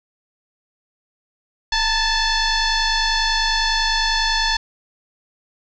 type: tone with frequency modulation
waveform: sine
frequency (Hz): 1731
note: A6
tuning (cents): -29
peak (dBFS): -16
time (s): 1.72-4.57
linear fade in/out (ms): 5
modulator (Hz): 878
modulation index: 4.1
effects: none